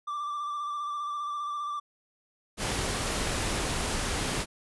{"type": "tone with vibrato", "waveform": "triangle", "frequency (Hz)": 1174.7, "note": "D6", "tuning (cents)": 0, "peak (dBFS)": -29, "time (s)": [0.07, 1.8], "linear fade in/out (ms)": 10, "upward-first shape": "square", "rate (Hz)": 15, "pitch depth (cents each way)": 22}
{"type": "noise", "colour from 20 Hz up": "pink", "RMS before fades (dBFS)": -30, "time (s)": [2.57, 4.46], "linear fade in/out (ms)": 50}
{"effects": ["resampled to 24000 Hz"]}